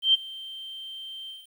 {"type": "tone with ADSR envelope", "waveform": "sine", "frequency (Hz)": 3136, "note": "G7", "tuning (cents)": 0, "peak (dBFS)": -14, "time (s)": [0.02, 1.48], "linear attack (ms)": 120, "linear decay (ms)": 18, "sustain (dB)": -22, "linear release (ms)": 190, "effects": ["9-bit"]}